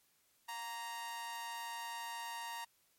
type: tone with amplitude modulation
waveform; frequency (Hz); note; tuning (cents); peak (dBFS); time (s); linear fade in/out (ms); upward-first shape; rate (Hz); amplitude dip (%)
sawtooth; 932.3; A#5; 0; -35; 0.48-2.65; 10; sine; 220; 60
effects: white hiss -73 dBFS RMS until 2.98 s + MP3 64 kbps